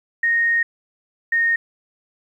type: tone pair in turn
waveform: sine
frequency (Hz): 1858 / 1847.8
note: A#6 / A#6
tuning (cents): -6 / -16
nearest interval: unison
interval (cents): 10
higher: first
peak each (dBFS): -15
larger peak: neither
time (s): 0.23-0.63 / 1.32-1.56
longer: first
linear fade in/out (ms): 5
effects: 9-bit